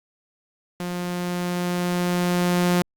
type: tone with level ramp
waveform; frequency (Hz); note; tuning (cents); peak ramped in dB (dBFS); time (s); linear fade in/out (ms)
sawtooth; 177.2; F3; +25; -23 to -13; 0.8-2.82; 2
effects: Opus 48 kbps